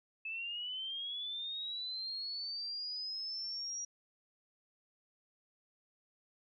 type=linear sweep; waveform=sine; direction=up; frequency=2600 to 5740 Hz; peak=-38 dBFS; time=0.25-3.85 s; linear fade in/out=5 ms; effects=none